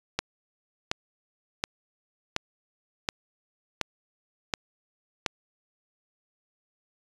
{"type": "click train", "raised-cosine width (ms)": 0.2, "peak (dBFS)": -8, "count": 8, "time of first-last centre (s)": [0.19, 5.262], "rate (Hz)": 1.38, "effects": ["resampled to 22050 Hz"]}